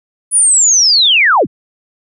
sine linear sweep, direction down, 9956 to 72.6 Hz, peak -6 dBFS, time 0.31-1.47 s, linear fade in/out 50 ms, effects none

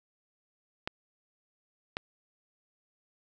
clicks, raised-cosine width 0.3 ms, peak -16 dBFS, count 2, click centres 0.875 / 1.969 s, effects none

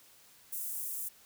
white high-pass noise, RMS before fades -38 dBFS, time 0.52-1.09 s, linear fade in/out 10 ms, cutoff 8300 Hz, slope 24 dB/octave, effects white hiss -60 dBFS RMS until 1.25 s

